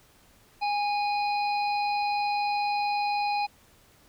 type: harmonic tone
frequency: 823 Hz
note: G#5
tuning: 16 cents flat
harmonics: 1 / 3 / 5 / 6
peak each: -25 / -34 / -38 / -44 dBFS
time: 0.61-3.47 s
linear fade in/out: 20 ms
effects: pink hiss -59 dBFS RMS until 4.08 s